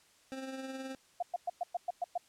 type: tone with tremolo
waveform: 25% pulse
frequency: 264.9 Hz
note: C4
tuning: 22 cents sharp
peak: -34 dBFS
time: 0.32-0.95 s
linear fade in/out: 0 ms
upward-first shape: triangle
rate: 19 Hz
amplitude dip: 50%
type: tone bursts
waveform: sine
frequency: 705 Hz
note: F5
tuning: 16 cents sharp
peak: -30 dBFS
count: 8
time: 1.2-2.178 s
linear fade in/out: 5 ms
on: 26 ms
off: 110 ms
effects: white hiss -65 dBFS RMS until 2.28 s + low-pass 9000 Hz 12 dB/octave